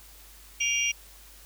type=tone cluster; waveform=sine; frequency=2298 / 2425 / 2790 / 3238 / 5740 Hz; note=D7 / D#7 / F7 / G#7 / F8; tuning=-38 / -45 / -2 / -45 / +47 cents; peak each=-30 / -33 / -28 / -37 / -29 dBFS; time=0.6-0.92 s; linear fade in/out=10 ms; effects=added 50 Hz sine -52 dBFS peak until 1.45 s + white hiss -52 dBFS RMS until 1.45 s